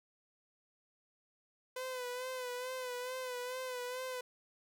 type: tone with vibrato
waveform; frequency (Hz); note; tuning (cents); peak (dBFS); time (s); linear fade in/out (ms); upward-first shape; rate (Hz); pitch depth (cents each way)
sawtooth; 504; B4; +35; -35; 1.76-4.21; 5; sine; 2.3; 45
effects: none